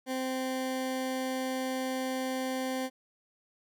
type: tone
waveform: 20% pulse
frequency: 260 Hz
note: C4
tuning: 11 cents flat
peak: -26 dBFS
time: 0.06-2.9 s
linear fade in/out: 50 ms
effects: none